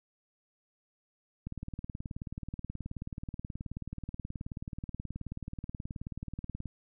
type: click train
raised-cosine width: 5 ms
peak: -26 dBFS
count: 98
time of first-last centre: 1.47-6.657 s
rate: 18.7 Hz
effects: none